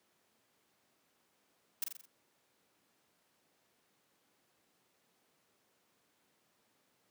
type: noise with echo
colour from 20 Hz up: blue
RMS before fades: -34 dBFS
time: 1.82-1.84 s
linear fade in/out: 2 ms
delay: 43 ms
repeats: 5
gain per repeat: -5 dB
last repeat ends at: 2.055 s
effects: pink hiss -74 dBFS RMS until 7.1 s + high-pass 200 Hz 12 dB/octave